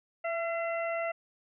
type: harmonic tone with a mistuned harmonic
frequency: 679 Hz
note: F5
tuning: 49 cents flat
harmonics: 1 / 2 / 3 / 4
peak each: -31 / -39 / -38 / -43 dBFS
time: 0.24-1.12 s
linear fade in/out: 10 ms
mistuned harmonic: 1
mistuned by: -29 cents
effects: none